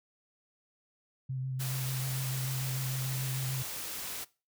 sine tone with vibrato, 130.8 Hz, C3, in tune, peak -32 dBFS, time 1.29-3.63 s, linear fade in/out 10 ms, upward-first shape square, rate 6.8 Hz, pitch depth 17 cents each way
white noise, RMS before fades -39 dBFS, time 1.59-4.25 s, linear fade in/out 20 ms
effects noise-tail reverb RT60 0.3 s tail -20 dB re dry

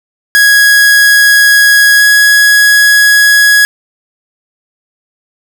45% pulse tone pair in turn, 1661.2 / 1670.1 Hz, G#6 / G#6, 0 / +9 cents, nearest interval unison, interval 9 cents, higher second, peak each -3 dBFS, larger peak neither, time 0.35-2 / 2-3.65 s, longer neither, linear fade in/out 0 ms, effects none

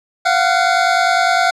25% pulse tone pair together, 693 / 742.9 Hz, F5 / F#5, -14 / +7 cents, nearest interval minor second, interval 121 cents, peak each -11 dBFS, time 0.25-1.51 s, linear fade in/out 10 ms, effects low-pass 6000 Hz 12 dB/octave

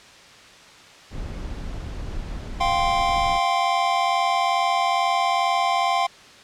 brown noise, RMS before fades -31 dBFS, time 1.1-3.4 s, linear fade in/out 50 ms
square chord, F suspended second, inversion none, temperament equal with one note detuned, 698.5 / 780.8 / 1046.5 Hz, F5 / G5 / C6, 0 / -7 / 0 cents, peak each -24 dBFS, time 2.6-6.07 s, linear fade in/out 10 ms
effects white hiss -46 dBFS RMS until 6.43 s + low-pass 5000 Hz 12 dB/octave

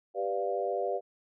sine chord, G dominant seventh, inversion none, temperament equal, 392 / 493.9 / 587.3 / 698.5 Hz, G4 / B4 / D5 / F5, 0 / 0 / 0 / 0 cents, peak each -34 dBFS, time 0.14-1.01 s, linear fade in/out 50 ms, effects none

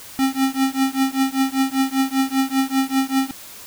square tone with tremolo, 267.3 Hz, C4, 37 cents sharp, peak -14 dBFS, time 0.19-3.31 s, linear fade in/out 0 ms, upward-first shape triangle, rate 5.1 Hz, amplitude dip 100%, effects white hiss -39 dBFS RMS until 3.66 s

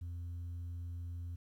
sine tone, 86.5 Hz, F2, 16 cents flat, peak -37 dBFS, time 0.01-1.36 s, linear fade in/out 10 ms, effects tanh soft clip ceiling -39 dBFS + 12-bit

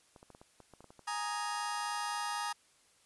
clicks, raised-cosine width 1 ms, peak -39 dBFS, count 11, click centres 0.162 / 0.229 / 0.303 / 0.349 / 0.415 / 0.603 / 0.737 / 0.806 / 0.843 / 0.905 / 0.993 s
sawtooth chord, Ab suspended second, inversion none, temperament just, 830.6 / 934.4 / 1245.9 Hz, Ab5 / Bb5 / Eb6, 0 / +4 / +2 cents, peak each -35 dBFS, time 1.07-2.53 s, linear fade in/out 10 ms
effects white hiss -67 dBFS RMS until 3.05 s + resampled to 24000 Hz

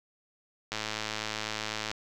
click train, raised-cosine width 0.2 ms, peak -15 dBFS, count 130, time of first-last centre 0.72-1.914 s, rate 108 Hz, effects none

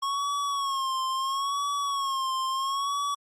square tone with vibrato, 1094 Hz, C#6, 23 cents flat, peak -27 dBFS, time 0.02-3.15 s, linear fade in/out 10 ms, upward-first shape sine, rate 0.74 Hz, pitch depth 71 cents each way, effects low-pass 9000 Hz 12 dB/octave + Opus 48 kbps

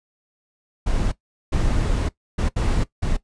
brown noise bursts at uneven times, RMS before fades -20 dBFS, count 5, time 0.86-1.12 / 1.52-2.09 / 2.38-2.49 / 2.56-2.84 / 3.02-3.17 s, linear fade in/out 10 ms, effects noise-tail reverb RT60 0.1 s tail -17 dB re dry + resampled to 22050 Hz

